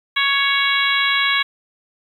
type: harmonic tone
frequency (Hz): 556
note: C#5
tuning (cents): +5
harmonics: 2 / 3 / 4 / 5 / 6 / 7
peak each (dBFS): -23 / -21 / -20 / -26 / -22 / -24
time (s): 0.16-1.43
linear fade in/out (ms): 10
effects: 8-bit